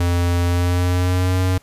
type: tone with pitch glide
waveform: square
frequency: 87.31 to 92.34 Hz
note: F2 to F#2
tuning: 0 to -3 cents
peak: -16 dBFS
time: 0-1.58 s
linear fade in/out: 5 ms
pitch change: +97 cents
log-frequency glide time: 0.45-1.41 s
effects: pink hiss -53 dBFS RMS until 1.62 s + resampled to 32000 Hz